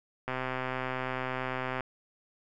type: click train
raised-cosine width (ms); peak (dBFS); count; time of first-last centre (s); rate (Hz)
0.5; -18; 198; 0.28-1.807; 129
effects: none